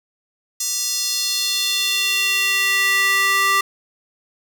square tone with high-pass filter sweep, 392 Hz, G4, in tune, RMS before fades -19 dBFS, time 0.6-3.61 s, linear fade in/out 5 ms, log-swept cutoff 6200 to 1400 Hz, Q 2.4, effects none

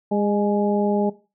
harmonic tone with a mistuned harmonic, 204.5 Hz, G#3, 26 cents flat, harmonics 1 / 2 / 3 / 4, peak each -21 / -24 / -26 / -27 dBFS, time 0.11-1.1 s, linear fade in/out 10 ms, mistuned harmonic 4, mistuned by +36 cents, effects noise-tail reverb RT60 0.3 s tail -17 dB re dry

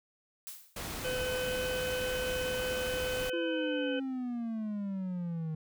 blue noise with exponential decay, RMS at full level -40 dBFS, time 0.47-0.86 s, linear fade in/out 0 ms, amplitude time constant 84 ms
pink noise, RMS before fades -39 dBFS, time 0.76-3.3 s, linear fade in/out 5 ms
harmonic tone, 506 Hz, B4, 42 cents sharp, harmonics 1 / 3 / 5 / 6, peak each -33 / -40 / -44 / -42 dBFS, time 1.04-4 s, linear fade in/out 10 ms
triangle exponential sweep, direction down, 344.7 to 155.56 Hz, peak -31 dBFS, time 3.33-5.55 s, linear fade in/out 5 ms
effects none

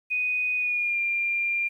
sine tone with pitch glide, 2489 to 2390 Hz, D#7 to D7, 0 to +30 cents, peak -23 dBFS, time 0.1-1.69 s, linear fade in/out 20 ms, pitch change -70 cents, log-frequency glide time 0.56-0.99 s, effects 10-bit

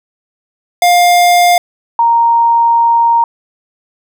square / sine tone pair in turn, 705 / 931 Hz, F5 / A#5, +16 / -2 cents, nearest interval perfect fourth, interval 482 cents, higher second, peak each -6 dBFS, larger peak neither, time 0.82-1.58 / 1.99-3.24 s, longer second, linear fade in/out 2 ms, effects none

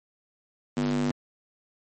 square tone with high-pass filter, 49.31 Hz, G1, 11 cents sharp, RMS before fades -26 dBFS, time 0.77-1.11 s, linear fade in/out 0 ms, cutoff 210 Hz, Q 6.7, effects MP3 32 kbps

